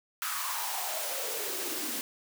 white noise with high-pass filter sweep, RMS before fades -34 dBFS, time 0.22-2.01 s, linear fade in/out 0 ms, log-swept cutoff 1300 to 250 Hz, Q 5.1, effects none

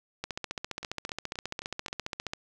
two click trains, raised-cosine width 0.2 ms, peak -16 / -23 dBFS, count 32 / 5, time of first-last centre 0.24-2.335 / 0.83-1.883 s, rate 14.8 / 3.8 Hz, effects none

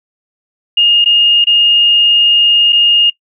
sine tone with dropouts, 2841 Hz, F7, 29 cents sharp, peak -6 dBFS, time 0.77-3.1 s, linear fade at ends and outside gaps 5 ms, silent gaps 1.044-1.058 / 1.443-1.469 / 2.724-2.728 s, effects noise-tail reverb RT60 0.1 s tail -19 dB re dry

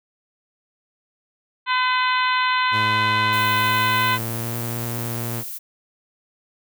harmonic tone, 507 Hz, B4, 45 cents sharp, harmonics 2 / 3 / 4 / 5 / 6 / 7 / 8, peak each -20 / -24 / -26 / -28 / -30 / -31 / -32 dBFS, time 1.66-4.19 s, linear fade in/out 50 ms
sawtooth tone with pitch glide, 109 to 117.5 Hz, A2 to A#2, -16 to +14 cents, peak -22 dBFS, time 2.71-5.44 s, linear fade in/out 50 ms, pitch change +130 cents, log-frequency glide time 3.49-4.63 s
violet noise, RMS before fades -32 dBFS, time 3.32-5.59 s, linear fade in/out 20 ms
effects none

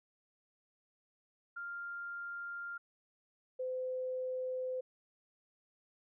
sine tone pair in turn, 1396.9 / 511.6 Hz, F6 / C5, 0 / -39 cents, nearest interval octave + perfect fourth, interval 1739 cents, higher first, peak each -40 / -35 dBFS, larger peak second, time 1.56-2.78 / 3.59-4.81 s, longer neither, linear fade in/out 10 ms, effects none

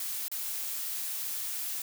blue noise with dropouts, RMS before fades -35 dBFS, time 0-1.82 s, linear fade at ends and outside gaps 2 ms, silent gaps 0.282-0.315 s, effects none

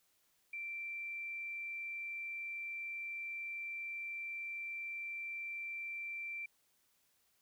sine tone, 2349 Hz, D7, in tune, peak -40 dBFS, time 0.53-6.46 s, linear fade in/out 5 ms, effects white hiss -75 dBFS RMS until 7.41 s

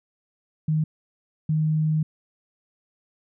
sine tone bursts at uneven times, 155.56 Hz, D#3, in tune, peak -19 dBFS, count 2, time 0.68-0.84 / 1.49-2.03 s, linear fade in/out 5 ms, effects none

